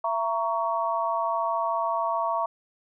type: chord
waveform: sine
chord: A# diminished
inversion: second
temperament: just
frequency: 671.3 / 932.3 / 1118.8 Hz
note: E5 / A#5 / C#6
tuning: +31 / 0 / +16 cents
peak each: -28 dBFS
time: 0.04-2.46 s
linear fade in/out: 5 ms
effects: none